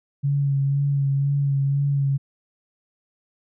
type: tone with vibrato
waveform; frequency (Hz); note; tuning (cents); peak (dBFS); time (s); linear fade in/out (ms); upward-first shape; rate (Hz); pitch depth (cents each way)
sine; 139.8; C#3; +15; -18; 0.23-2.18; 20; sine; 2; 24
effects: none